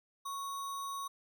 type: tone with sample-and-hold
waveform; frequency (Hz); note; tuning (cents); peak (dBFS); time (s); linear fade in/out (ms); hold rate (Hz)
sine; 1108; C#6; -1; -37; 0.25-1.08; 10; 4900
effects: none